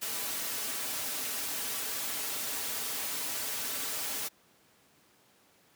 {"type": "noise with comb filter", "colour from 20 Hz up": "white", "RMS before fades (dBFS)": -35, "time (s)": [0.01, 4.29], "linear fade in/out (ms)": 20, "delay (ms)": 5.6, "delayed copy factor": -0.6, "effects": ["pink hiss -64 dBFS RMS until 5.75 s", "high-pass 150 Hz 12 dB/octave"]}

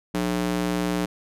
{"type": "tone with high-pass filter", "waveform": "square", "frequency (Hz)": 60, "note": "B1", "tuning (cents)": -49, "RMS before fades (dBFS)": -25, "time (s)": [0.14, 1.06], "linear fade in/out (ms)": 10, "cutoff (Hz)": 220, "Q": 1.5, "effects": ["resampled to 32000 Hz"]}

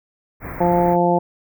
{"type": "band-stop noise", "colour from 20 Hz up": "pink", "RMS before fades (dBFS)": -31, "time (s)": [0.4, 0.97], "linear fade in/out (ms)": 50, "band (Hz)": [2300, 15000], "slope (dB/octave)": 96}
{"type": "harmonic tone", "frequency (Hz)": 174.61, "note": "F3", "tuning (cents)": 0, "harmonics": [1, 2, 3, 4, 5], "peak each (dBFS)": [-20, -20, -20, -20, -20], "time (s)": [0.6, 1.19], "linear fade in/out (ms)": 10}
{"effects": []}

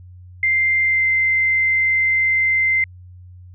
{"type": "tone with pitch glide", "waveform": "sine", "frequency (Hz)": [2093, 2079], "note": ["C7", "C7"], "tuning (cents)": [0, -12], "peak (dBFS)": -14, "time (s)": [0.43, 2.84], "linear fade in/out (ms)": 2, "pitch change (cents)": -12, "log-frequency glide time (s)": [0.82, 1.06], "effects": ["added 90 Hz sine -38 dBFS peak until 3.54 s"]}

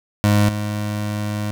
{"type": "tone pair in turn", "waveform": "25% pulse", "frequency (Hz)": [103.83, 104.79], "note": ["G#2", "G#2"], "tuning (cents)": [0, 16], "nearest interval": "unison", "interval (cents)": 16, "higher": "second", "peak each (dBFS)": [-9, -18], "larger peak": "first", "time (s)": [[0.24, 0.49], [0.49, 1.51]], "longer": "second", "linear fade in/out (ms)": 0, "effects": []}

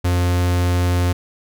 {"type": "tone", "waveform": "45% pulse", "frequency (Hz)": 88.7, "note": "F2", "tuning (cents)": 27, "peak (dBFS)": -15, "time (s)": [0.04, 1.13], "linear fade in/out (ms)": 10, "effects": []}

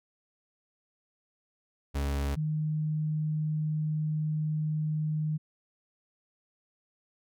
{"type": "tone pair in turn", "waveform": ["40% pulse", "sine"], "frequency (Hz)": [70.2, 153.99], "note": ["C#2", "D#3"], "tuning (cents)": [22, -18], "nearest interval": "octave + major second", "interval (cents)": 1360, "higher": "second", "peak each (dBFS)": -27, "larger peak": "neither", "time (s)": [[1.94, 2.36], [2.36, 5.38]], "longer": "second", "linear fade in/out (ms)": 20, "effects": []}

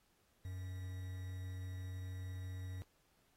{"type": "tone with quantisation", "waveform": "triangle", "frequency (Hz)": 92.5, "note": "F#2", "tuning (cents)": 0, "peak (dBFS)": -40, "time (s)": [0.45, 2.82], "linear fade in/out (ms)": 0, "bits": 10, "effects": ["pink hiss -75 dBFS RMS until 3.36 s", "AAC 48 kbps"]}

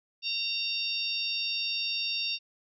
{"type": "harmonic tone", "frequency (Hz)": 920, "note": "A#5", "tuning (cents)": -23, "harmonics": [3, 4, 5, 6], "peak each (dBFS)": [-33, -34, -35, -36], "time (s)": [0.22, 2.39], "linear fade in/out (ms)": 50, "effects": []}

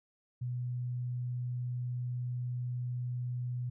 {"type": "tone", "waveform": "sine", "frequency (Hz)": 123.47, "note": "B2", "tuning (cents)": 0, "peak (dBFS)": -33, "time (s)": [0.41, 3.7], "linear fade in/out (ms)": 10, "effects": []}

